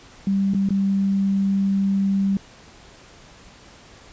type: tone with dropouts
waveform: sine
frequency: 196 Hz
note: G3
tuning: in tune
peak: -17 dBFS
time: 0.27-2.37 s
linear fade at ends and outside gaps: 2 ms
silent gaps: 0.537-0.546 / 0.689-0.705 s
effects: pink hiss -47 dBFS RMS until 4.12 s + resampled to 16000 Hz